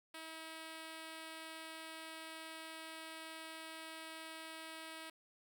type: tone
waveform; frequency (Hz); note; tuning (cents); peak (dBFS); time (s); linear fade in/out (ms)
5% pulse; 321.1; E4; -45; -36; 0.14-5.1; 5
effects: none